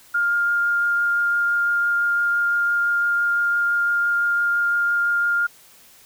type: tone with vibrato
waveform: sine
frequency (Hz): 1407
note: F6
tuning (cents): +12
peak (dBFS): -17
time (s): 0.14-5.47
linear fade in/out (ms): 10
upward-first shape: triangle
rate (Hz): 5.9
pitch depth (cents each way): 9
effects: white hiss -50 dBFS RMS until 6.05 s